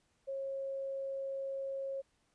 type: tone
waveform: sine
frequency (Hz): 543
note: C#5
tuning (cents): -36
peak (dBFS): -36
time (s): 0.27-2.02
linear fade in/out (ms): 20
effects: pink hiss -75 dBFS RMS until 2.34 s + resampled to 22050 Hz